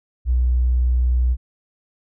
triangle tone with tanh clipping, 61.74 Hz, B1, in tune, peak -14 dBFS, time 0.25-1.37 s, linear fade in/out 50 ms, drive 3 dB, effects none

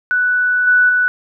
sine tone with level steps, 1484 Hz, F#6, 5 cents sharp, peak -12 / -8 / -11 dBFS, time 0.11-1.08 s, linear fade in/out 0 ms, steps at 0.67 / 0.89 s, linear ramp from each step 5 ms, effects none

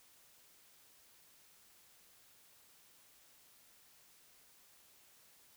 silence, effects white hiss -65 dBFS RMS until 5.56 s

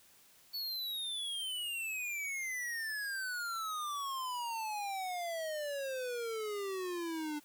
square exponential sweep, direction down, 4475 to 293.6 Hz, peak -37 dBFS, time 0.53-7.4 s, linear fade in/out 20 ms, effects white hiss -63 dBFS RMS until 7.44 s

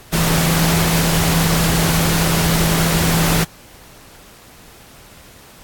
sine tone in noise, 164.81 Hz, E3, in tune, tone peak -16 dBFS, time 0.12-3.45 s, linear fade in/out 20 ms, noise pink, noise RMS -18 dBFS, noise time 0.12-3.45 s, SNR -1 dB, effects pink hiss -43 dBFS RMS until 5.63 s + AAC 64 kbps

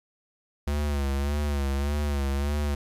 square tone with vibrato, 71.2 Hz, C#2, 47 cents sharp, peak -25 dBFS, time 0.67-2.75 s, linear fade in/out 5 ms, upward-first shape sine, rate 1.7 Hz, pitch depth 65 cents each way, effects resampled to 32000 Hz + 10-bit

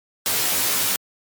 white noise with comb filter, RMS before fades -21 dBFS, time 0.26-0.96 s, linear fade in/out 0 ms, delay 13 ms, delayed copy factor -0.9, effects high-pass 100 Hz 12 dB/octave + MP3 96 kbps

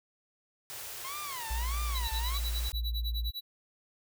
white band-stop noise, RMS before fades -42 dBFS, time 0.7-2.72 s, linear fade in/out 0 ms, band 160 to 310 Hz, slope 96 dB/octave
sawtooth tone with vibrato, 1030 Hz, C6, 28 cents flat, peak -35 dBFS, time 1.04-2.38 s, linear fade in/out 10 ms, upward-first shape sine, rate 1.6 Hz, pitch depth 260 cents each way
sine tone bursts, 57.7 Hz, A#1, 17 cents flat, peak -30 dBFS, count 3, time 1.5-3.308 s, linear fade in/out 10 ms, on 580 ms, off 34 ms
square tone with tremolo, 3935 Hz, B7, 7 cents flat, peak -35 dBFS, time 1.94-3.41 s, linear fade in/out 20 ms, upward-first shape sine, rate 9.9 Hz, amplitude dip 100%
effects none

